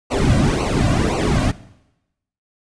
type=noise with flanger; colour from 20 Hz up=brown; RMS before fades=-17 dBFS; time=0.1-1.52 s; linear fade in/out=20 ms; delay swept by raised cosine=0.57 to 2.37 ms; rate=1.9 Hz; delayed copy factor=-0.9; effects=noise-tail reverb RT60 0.9 s tail -19 dB re dry + resampled to 22050 Hz

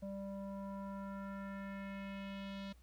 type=tone with low-pass filter sweep; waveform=square; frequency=196.5 Hz; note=G3; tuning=4 cents sharp; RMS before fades=-45 dBFS; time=0.02-2.73 s; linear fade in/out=10 ms; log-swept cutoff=590 to 3900 Hz; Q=2.3; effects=added 60 Hz sine -60 dBFS peak until 2.82 s + pink hiss -72 dBFS RMS until 2.82 s

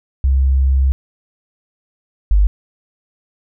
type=tone pair in turn; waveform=sine; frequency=66.8 / 50.04 Hz; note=C2 / G1; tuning=+36 / +36 cents; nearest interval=perfect fourth; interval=500 cents; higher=first; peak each=-10 / -8 dBFS; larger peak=second; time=0.24-0.92 / 2.31-2.47 s; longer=first; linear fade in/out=0 ms; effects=none

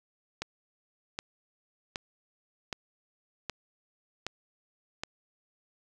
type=click train; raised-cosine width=0.2 ms; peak=-16 dBFS; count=7; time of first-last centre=0.42-5.035 s; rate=1.3 Hz; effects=none

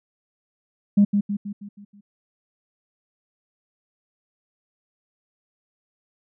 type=tone with echo; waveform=sine; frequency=203.4 Hz; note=G#3; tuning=36 cents flat; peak=-10 dBFS; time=0.97-1.05 s; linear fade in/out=10 ms; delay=160 ms; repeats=6; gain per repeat=-6 dB; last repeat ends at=2.01 s; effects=tanh soft clip ceiling -8 dBFS

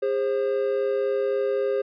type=tone pair together; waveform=triangle; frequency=407 / 530.7 Hz; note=G#4 / C5; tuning=-35 / +24 cents; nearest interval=perfect fourth; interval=459 cents; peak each=-22 / -23 dBFS; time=0.02-1.82 s; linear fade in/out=10 ms; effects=resampled to 11025 Hz

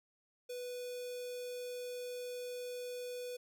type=tone with notch filter; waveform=square; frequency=493.9 Hz; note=B4; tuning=in tune; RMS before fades=-43 dBFS; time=0.49-3.37 s; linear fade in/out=10 ms; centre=1300 Hz; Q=0.79; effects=none

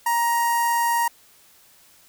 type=tone with notch filter; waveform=sawtooth; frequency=939 Hz; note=A#5; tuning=12 cents sharp; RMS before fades=-21 dBFS; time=0.06-1.08 s; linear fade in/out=5 ms; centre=3600 Hz; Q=0.58; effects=white hiss -54 dBFS RMS until 2.08 s

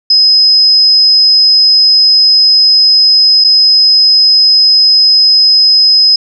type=tone with dropouts; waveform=sine; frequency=5070 Hz; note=D#8; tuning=32 cents sharp; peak=-3 dBFS; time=0.1-6.16 s; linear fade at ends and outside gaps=5 ms; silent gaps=3.441-3.445 s; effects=none

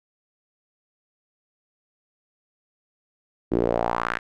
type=tone with band-pass filter sweep; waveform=sawtooth; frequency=58.27 Hz; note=A#1; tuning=in tune; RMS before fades=-24 dBFS; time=3.51-4.19 s; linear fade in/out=20 ms; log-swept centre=320 to 1800 Hz; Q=2.9; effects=none

